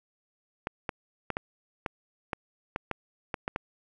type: clicks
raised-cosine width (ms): 0.5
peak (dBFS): -15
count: 11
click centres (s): 0.671 / 0.892 / 1.303 / 1.369 / 1.862 / 2.332 / 2.761 / 2.913 / 3.342 / 3.479 / 3.561
effects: none